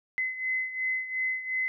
sine beating tone pair, 2038 / 2040.8 Hz, C7 / C7, -46 / -44 cents, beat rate 2.8 Hz, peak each -29 / -34 dBFS, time 0.18-1.68 s, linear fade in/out 0 ms, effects none

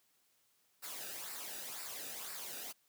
white noise with flanger, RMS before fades -45 dBFS, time 0.82-2.73 s, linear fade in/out 20 ms, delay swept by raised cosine 0.31 to 0.95 ms, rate 2 Hz, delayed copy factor -0.6, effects white hiss -74 dBFS RMS until 2.88 s + high-pass 80 Hz 12 dB/octave

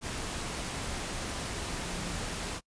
sine tone in noise, 175.8 Hz, F3, 12 cents sharp, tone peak -41 dBFS, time 1.82-2.18 s, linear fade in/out 50 ms, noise pink, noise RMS -36 dBFS, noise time 0.01-2.61 s, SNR -8 dB, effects noise-tail reverb RT60 0.1 s tail -24 dB re dry + resampled to 22050 Hz

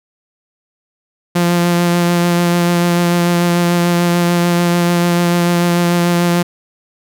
sawtooth tone with vibrato, 173.6 Hz, F3, 10 cents flat, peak -7 dBFS, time 1.35-6.43 s, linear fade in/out 10 ms, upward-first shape sine, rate 6.8 Hz, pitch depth 14 cents each way, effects none

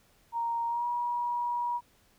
sine tone with pitch glide, 932 to 961 Hz, A#5 to B5, -1 to -48 cents, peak -28 dBFS, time 0.32-1.81 s, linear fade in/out 50 ms, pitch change +53 cents, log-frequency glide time 0.67-0.86 s, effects pink hiss -65 dBFS RMS until 2.18 s

